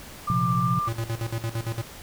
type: tone with vibrato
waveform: sine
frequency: 1187 Hz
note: D6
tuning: 18 cents sharp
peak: -24 dBFS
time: 0.27-0.89 s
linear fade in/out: 10 ms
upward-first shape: sine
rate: 2.6 Hz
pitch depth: 9 cents each way
type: chord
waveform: sine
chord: Bb suspended second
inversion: none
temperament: equal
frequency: 116.54 / 130.81 / 174.61 Hz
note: Bb2 / C3 / F3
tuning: 0 / 0 / 0 cents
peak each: -28 / -26 / -26 dBFS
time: 0.3-0.79 s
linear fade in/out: 0 ms
type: tone with tremolo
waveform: square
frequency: 114 Hz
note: A#2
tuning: 38 cents flat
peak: -26 dBFS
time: 0.87-1.82 s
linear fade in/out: 10 ms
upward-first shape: square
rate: 8.8 Hz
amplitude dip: 80%
effects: pink hiss -43 dBFS RMS until 2.02 s